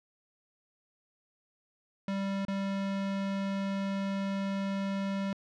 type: tone with dropouts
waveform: square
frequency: 196 Hz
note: G3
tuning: in tune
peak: -31 dBFS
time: 2.08-5.33 s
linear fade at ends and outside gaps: 2 ms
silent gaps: 2.451-2.482 s
effects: low-pass 4000 Hz 12 dB/octave